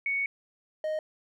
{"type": "tone pair in turn", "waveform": ["sine", "triangle"], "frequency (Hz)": [2224, 620.9], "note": ["C#7", "D#5"], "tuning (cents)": [5, -4], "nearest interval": "octave + minor seventh", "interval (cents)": 2209, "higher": "first", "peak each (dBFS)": -26, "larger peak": "neither", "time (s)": [[0.06, 0.26], [0.84, 0.99]], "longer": "first", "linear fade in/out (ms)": 2, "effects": []}